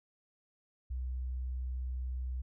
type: tone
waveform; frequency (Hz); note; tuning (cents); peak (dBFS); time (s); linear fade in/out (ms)
sine; 63.2; B1; +41; -34; 0.9-2.42; 10
effects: none